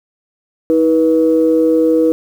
sine tone pair together, 319.4 / 486.8 Hz, D#4 / B4, +45 / -25 cents, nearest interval perfect fifth, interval 730 cents, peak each -11 dBFS, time 0.7-2.12 s, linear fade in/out 0 ms, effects tanh soft clip ceiling -1 dBFS + 7-bit

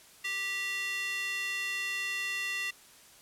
square tone with high-pass filter, 392 Hz, G4, in tune, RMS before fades -34 dBFS, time 0.24-2.71 s, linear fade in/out 10 ms, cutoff 2300 Hz, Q 9.1, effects white hiss -56 dBFS RMS until 3.21 s + low-pass 12000 Hz 12 dB/octave

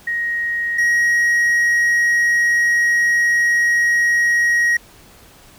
sine / triangle tone pair in turn, 1881 / 1891.9 Hz, A#6 / A#6, +15 / +25 cents, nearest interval unison, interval 10 cents, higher second, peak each -18 / -11 dBFS, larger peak second, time 0.07-0.78 / 0.78-4.77 s, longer second, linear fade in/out 5 ms, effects pink hiss -46 dBFS RMS until 5.58 s

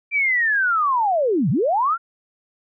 sine linear two-way sweep, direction down then up, 2370 to 116.54 to 1422 Hz, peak -16 dBFS, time 0.11-1.98 s, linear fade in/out 50 ms, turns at 1.5 s, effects none

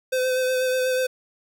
square tone with vibrato, 512 Hz, C5, 38 cents flat, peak -21 dBFS, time 0.12-1.07 s, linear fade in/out 10 ms, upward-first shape sine, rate 8.2 Hz, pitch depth 18 cents each way, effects none

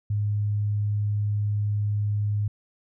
sine tone, 103.83 Hz, G#2, in tune, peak -22 dBFS, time 0.1-2.48 s, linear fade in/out 5 ms, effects none

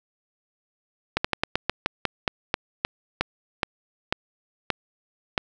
slowing click train, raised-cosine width 0.3 ms, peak -5 dBFS, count 16, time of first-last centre 1.17-5.378 s, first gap 75 ms, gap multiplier 1.17, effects none

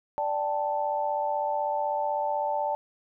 sine chord, D suspended fourth, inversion none, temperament equal, 587.3 / 784 / 880 Hz, D5 / G5 / A5, 0 / 0 / 0 cents, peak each -30 / -32 / -28 dBFS, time 0.18-2.75 s, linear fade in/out 0 ms, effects none

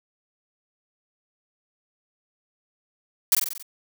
blue noise with echo, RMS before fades -17 dBFS, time 3.32-3.35 s, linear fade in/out 2 ms, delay 46 ms, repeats 6, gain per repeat -4 dB, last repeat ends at 3.626 s, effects none

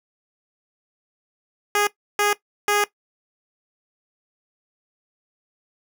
10% pulse tone bursts at uneven times, 412.3 Hz, G#4, 13 cents flat, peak -9 dBFS, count 3, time 1.75-1.87 / 2.19-2.33 / 2.68-2.84 s, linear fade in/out 2 ms, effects noise-tail reverb RT60 0.1 s tail -17 dB re dry

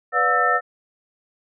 sine tone cluster, 495.7 / 583 / 718 / 1316 / 1801 Hz, B4 / D5 / F5 / E6 / A6, +6 / -13 / +48 / -3 / +40 cents, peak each -26 / -28 / -23 / -19 / -21 dBFS, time 0.12-0.61 s, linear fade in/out 50 ms, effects none

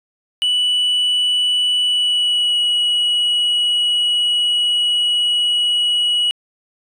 sine tone with pitch glide, 2960 to 2921 Hz, F#7 to F#7, 0 to -23 cents, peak -11 dBFS, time 0.42-6.31 s, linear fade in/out 0 ms, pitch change -23 cents, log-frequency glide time 1.84-2.66 s, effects tanh soft clip ceiling -13 dBFS

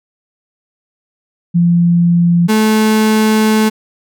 sine / 35% pulse tone pair in turn, 172.2 / 217 Hz, F3 / A3, -24 / -24 cents, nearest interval major third, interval 400 cents, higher second, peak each -7 dBFS, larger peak neither, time 1.54-2.48 / 2.48-3.7 s, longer second, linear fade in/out 20 ms, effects none

